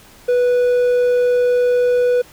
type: tone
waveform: triangle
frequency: 491.8 Hz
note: B4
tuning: 7 cents flat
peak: -10 dBFS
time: 0.28-2.22 s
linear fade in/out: 10 ms
effects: pink hiss -45 dBFS RMS until 2.32 s